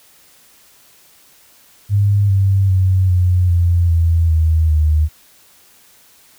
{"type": "tone with pitch steps", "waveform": "sine", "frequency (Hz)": [101.3, 97.4, 93.65, 90.04, 86.57, 83.24, 80.03, 76.95], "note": ["G#2", "G2", "F#2", "F#2", "F2", "E2", "D#2", "D#2"], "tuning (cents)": [-43, -11, 21, -47, -15, 17, 49, -19], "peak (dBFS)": -10, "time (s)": [1.89, 5.09], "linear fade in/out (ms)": 50, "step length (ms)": 400, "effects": ["white hiss -49 dBFS RMS until 6.38 s"]}